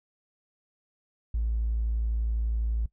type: tone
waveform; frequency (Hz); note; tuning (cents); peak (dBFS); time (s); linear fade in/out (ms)
triangle; 56; A1; +31; -21; 1.34-2.86; 5
effects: noise-tail reverb RT60 0.1 s tail -21 dB re dry + tanh soft clip ceiling -22 dBFS